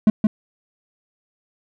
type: tone with echo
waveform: triangle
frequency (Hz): 214.4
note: A3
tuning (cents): -45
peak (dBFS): -7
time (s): 0.07-0.1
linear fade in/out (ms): 2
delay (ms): 170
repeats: 1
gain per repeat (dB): -3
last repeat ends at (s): 0.27
effects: none